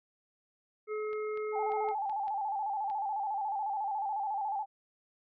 harmonic tone, 427.5 Hz, A4, 50 cents flat, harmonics 1 / 3 / 5, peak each -33 / -43 / -47 dBFS, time 0.87-1.95 s, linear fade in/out 50 ms
clicks, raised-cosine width 0.3 ms, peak -36 dBFS, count 7, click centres 1.131 / 1.374 / 1.72 / 1.888 / 2.097 / 2.281 / 2.9 s
sine tone with vibrato, 824 Hz, G#5, 14 cents flat, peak -31 dBFS, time 1.52-4.66 s, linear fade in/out 50 ms, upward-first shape square, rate 14 Hz, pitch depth 74 cents each way
effects none

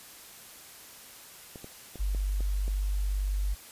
clicks, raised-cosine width 2 ms, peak -29 dBFS, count 6, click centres 1.558 / 1.644 / 1.957 / 2.148 / 2.406 / 2.68 s
sine tone, 49 Hz, G1, in tune, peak -26 dBFS, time 1.99-3.55 s, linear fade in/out 20 ms
effects white hiss -49 dBFS RMS until 3.71 s + resampled to 32000 Hz

